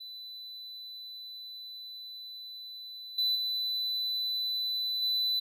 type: tone with level steps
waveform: triangle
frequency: 3995 Hz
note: B7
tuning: 19 cents sharp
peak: -40 / -24 / -28 / -25 dBFS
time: 0-5.4 s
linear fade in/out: 10 ms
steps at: 3.18 / 3.35 / 5.02 s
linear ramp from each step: 5 ms
effects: none